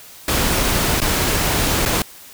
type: noise with dropouts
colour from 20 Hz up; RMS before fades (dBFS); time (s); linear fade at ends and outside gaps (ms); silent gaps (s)
pink; -18; 0.28-2.02; 2; 1.003-1.016 / 1.853-1.859
effects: white hiss -41 dBFS RMS until 2.33 s